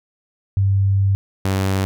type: tone pair in turn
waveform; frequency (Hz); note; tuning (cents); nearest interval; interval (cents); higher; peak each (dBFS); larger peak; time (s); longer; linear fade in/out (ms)
sine / sawtooth; 98 / 96.09; G2 / G2; 0 / -34; unison; 34; first; -13; neither; 0.57-1.15 / 1.45-1.85; first; 0
effects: none